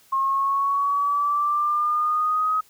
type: exponential sweep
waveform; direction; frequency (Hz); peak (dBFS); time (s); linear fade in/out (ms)
sine; up; 1073 to 1268; -19; 0.12-2.61; 10
effects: white hiss -56 dBFS RMS until 2.69 s